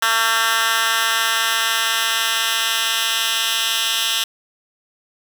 10% pulse tone with high-pass filter sweep, 226 Hz, A3, 47 cents sharp, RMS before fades -19 dBFS, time 0.02-4.24 s, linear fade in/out 5 ms, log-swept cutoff 1600 to 2800 Hz, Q 1.7, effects none

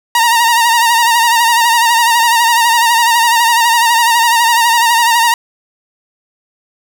sawtooth tone with vibrato, 932.3 Hz, A#5, in tune, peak -4 dBFS, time 0.15-5.34 s, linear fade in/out 2 ms, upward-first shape sine, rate 12 Hz, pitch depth 55 cents each way, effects none

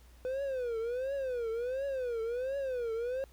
triangle tone with vibrato, 500 Hz, B4, 21 cents sharp, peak -30 dBFS, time 0.25-3.24 s, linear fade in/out 0 ms, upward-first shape triangle, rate 1.4 Hz, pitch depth 210 cents each way, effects added 60 Hz sine -55 dBFS peak until 3.32 s + pink hiss -64 dBFS RMS until 3.32 s

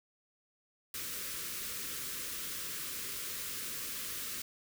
white band-stop noise, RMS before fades -40 dBFS, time 0.94-4.42 s, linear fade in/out 2 ms, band 550 to 1100 Hz, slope 48 dB/octave, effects none

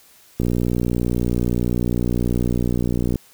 click train, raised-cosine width 3 ms, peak -8 dBFS, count 167, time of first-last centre 0.4-3.157 s, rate 60.2 Hz, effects white hiss -51 dBFS RMS until 3.33 s

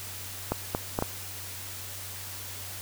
clicks, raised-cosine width 1 ms, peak -12 dBFS, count 4, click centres 0.52 / 0.749 / 0.989 / 1.024 s, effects added 95 Hz sine -45 dBFS peak until 2.81 s + white hiss -40 dBFS RMS until 2.81 s

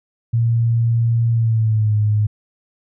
sine tone with pitch glide, 116.1 to 105.85 Hz, A#2 to G#2, -7 to +33 cents, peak -13 dBFS, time 0.33-2.27 s, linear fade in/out 10 ms, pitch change -160 cents, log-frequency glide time 1.31-1.95 s, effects none

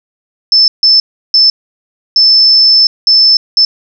sine tone bursts at uneven times, 5274 Hz, E8, in tune, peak -3 dBFS, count 6, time 0.52-0.68 / 0.83-1 / 1.34-1.5 / 2.16-2.87 / 3.07-3.37 / 3.57-3.65 s, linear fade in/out 2 ms, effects none

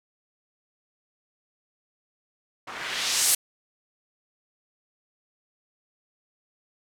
blue noise with low-pass filter sweep, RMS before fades -26 dBFS, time 2.67-3.35 s, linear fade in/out 5 ms, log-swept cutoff 1100 to 12000 Hz, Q 1.1, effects none

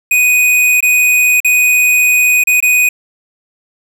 square tone with dropouts, 2489 Hz, D#7, in tune, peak -8 dBFS, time 0.11-2.89 s, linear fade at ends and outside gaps 5 ms, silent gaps 0.806-0.826 / 1.403-1.446 / 2.438-2.471 / 2.604-2.625 s, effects 7-bit

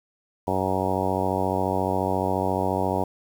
harmonic tone, 94.3 Hz, F#2, 33 cents sharp, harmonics 1 / 2 / 3 / 4 / 5 / 6 / 7 / 8 / 9 / 10, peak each -31 / -31 / -31 / -31 / -31 / -31 / -31 / -31 / -31 / -31 dBFS, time 0.47-3.04 s, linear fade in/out 5 ms, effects 8-bit

